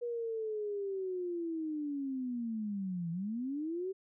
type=linear two-way sweep; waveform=sine; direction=down then up; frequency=482.7 to 164.1 to 389.6 Hz; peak=-34 dBFS; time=0.01-3.93 s; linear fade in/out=20 ms; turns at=3.11 s; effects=none